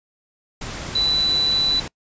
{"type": "tone in noise", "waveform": "sine", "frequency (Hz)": 3973, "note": "B7", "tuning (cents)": 10, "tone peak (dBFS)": -17, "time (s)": [0.95, 1.8], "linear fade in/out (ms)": 5, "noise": "pink", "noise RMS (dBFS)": -31, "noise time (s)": [0.61, 1.88], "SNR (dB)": 11, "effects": ["noise-tail reverb RT60 0.1 s tail -25 dB re dry", "resampled to 16000 Hz"]}